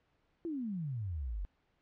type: exponential sweep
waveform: sine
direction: down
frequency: 349.2 to 43.65 Hz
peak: -35 dBFS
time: 0.45-1.45 s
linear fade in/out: 0 ms
effects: pink hiss -75 dBFS RMS until 1.81 s + low-pass 3000 Hz 12 dB/octave